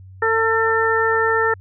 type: harmonic tone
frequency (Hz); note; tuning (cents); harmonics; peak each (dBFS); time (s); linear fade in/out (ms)
448.9; A4; +35; 1 / 2 / 3 / 4; -19 / -23 / -21 / -20; 0.22-1.54; 5
effects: added 94 Hz sine -38 dBFS peak until 1.6 s